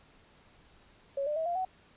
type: tone with pitch steps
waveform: sine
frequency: 554.4 / 597.6 / 644.2 / 694.5 / 748.6 Hz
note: C#5 / D5 / E5 / F5 / F#5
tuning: 0 / +30 / -40 / -10 / +20 cents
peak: -29 dBFS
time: 1.17-1.65 s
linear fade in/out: 5 ms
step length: 96 ms
effects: pink hiss -61 dBFS RMS until 1.96 s + resampled to 8000 Hz